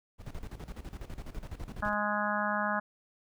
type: noise with tremolo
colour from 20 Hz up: brown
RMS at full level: -39 dBFS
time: 0.18-1.95 s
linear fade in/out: 50 ms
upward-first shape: square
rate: 12 Hz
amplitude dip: 75%
type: harmonic tone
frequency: 208.3 Hz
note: G#3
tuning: 5 cents sharp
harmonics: 1 / 3 / 4 / 5 / 6 / 7 / 8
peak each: -36 / -36 / -36 / -36 / -36 / -36 / -36 dBFS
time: 1.82-2.8 s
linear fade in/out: 10 ms
effects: none